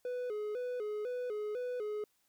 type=tone with vibrato; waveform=triangle; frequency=457.2 Hz; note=A#4; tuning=34 cents flat; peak=-33 dBFS; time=0.05-2.04 s; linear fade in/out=2 ms; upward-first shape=square; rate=2 Hz; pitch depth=140 cents each way; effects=white hiss -75 dBFS RMS until 2.28 s